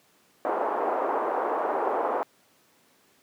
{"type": "band-pass noise", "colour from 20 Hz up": "white", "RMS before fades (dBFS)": -27, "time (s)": [0.45, 2.23], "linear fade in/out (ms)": 0, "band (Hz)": [350, 990], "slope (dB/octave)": 24, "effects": ["pink hiss -62 dBFS RMS until 3.22 s", "high-pass 200 Hz 12 dB/octave"]}